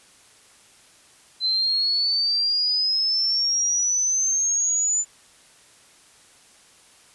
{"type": "exponential sweep", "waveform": "sine", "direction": "up", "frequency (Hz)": [4046, 7080], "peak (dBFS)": -19, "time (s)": [1.4, 5.05], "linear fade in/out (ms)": 50, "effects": ["white hiss -53 dBFS RMS until 7.14 s", "resampled to 24000 Hz"]}